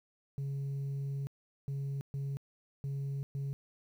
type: tone bursts at uneven times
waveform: sine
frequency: 138.59 Hz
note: C#3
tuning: in tune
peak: -31 dBFS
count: 5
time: 0.38-1.27 / 1.68-2.01 / 2.14-2.37 / 2.84-3.23 / 3.35-3.53 s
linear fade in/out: 0 ms
effects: tanh soft clip ceiling -33 dBFS + 11-bit